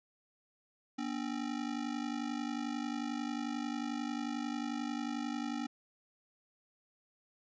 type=ring-modulated tone; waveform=square; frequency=265.2 Hz; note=C4; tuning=23 cents sharp; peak=-33 dBFS; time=0.98-5.67 s; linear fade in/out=10 ms; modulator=25.6 Hz; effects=resampled to 16000 Hz